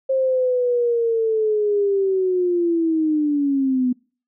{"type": "linear sweep", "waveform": "sine", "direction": "down", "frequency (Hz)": [534, 246.9], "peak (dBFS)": -16, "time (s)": [0.09, 3.93], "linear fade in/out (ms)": 10, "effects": ["noise-tail reverb RT60 0.4 s tail -25 dB re dry"]}